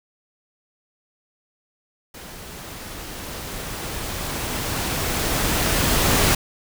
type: noise with level ramp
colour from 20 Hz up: pink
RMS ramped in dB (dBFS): -39 to -17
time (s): 2.14-6.35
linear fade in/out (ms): 5
effects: none